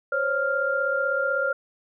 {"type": "tone cluster", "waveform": "sine", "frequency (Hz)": [523, 559, 1397], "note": ["C5", "C#5", "F6"], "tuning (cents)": [-1, 14, 0], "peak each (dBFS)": [-28, -27, -24], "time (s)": [0.12, 1.53], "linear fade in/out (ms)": 5, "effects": []}